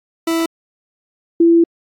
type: tone pair in turn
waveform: 40% pulse / sine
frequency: 329.6 / 335.9 Hz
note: E4 / E4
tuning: 0 / +33 cents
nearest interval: unison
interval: 33 cents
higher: second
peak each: -14 / -7 dBFS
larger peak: second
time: 0.27-0.46 / 1.4-1.64 s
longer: second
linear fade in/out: 5 ms
effects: AAC 64 kbps